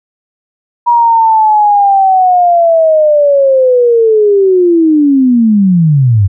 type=linear sweep; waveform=sine; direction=down; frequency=960 to 91.9 Hz; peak=-4 dBFS; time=0.86-6.28 s; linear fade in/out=20 ms; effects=none